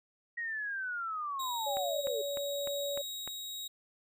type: linear sweep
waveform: sine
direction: down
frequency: 1901 to 410 Hz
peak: -34 dBFS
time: 0.37-2.22 s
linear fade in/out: 10 ms
type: tone with tremolo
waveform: sawtooth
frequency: 3800 Hz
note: A#7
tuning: 33 cents sharp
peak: -34 dBFS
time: 1.39-3.68 s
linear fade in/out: 10 ms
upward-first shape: triangle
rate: 0.86 Hz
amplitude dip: 25%
type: tone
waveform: sine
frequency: 567 Hz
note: C#5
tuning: 39 cents sharp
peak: -34 dBFS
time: 1.66-3.02 s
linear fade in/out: 10 ms
type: click train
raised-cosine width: 0.5 ms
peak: -27 dBFS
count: 6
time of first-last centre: 1.77-3.276 s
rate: 3.32 Hz
effects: none